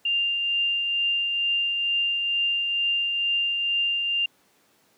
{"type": "tone with tremolo", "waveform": "sine", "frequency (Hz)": 2794, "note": "F7", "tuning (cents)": 0, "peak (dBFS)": -20, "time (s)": [0.05, 4.26], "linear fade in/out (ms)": 5, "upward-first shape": "triangle", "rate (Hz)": 2.2, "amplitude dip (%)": 35, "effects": ["pink hiss -62 dBFS RMS until 4.97 s", "high-pass 200 Hz 12 dB/octave"]}